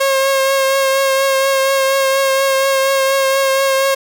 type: tone with vibrato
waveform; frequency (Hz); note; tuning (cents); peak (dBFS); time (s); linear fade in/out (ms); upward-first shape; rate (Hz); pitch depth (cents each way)
sawtooth; 540; C#5; -45; -8; 0-3.95; 10; triangle; 4.2; 24
effects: 7-bit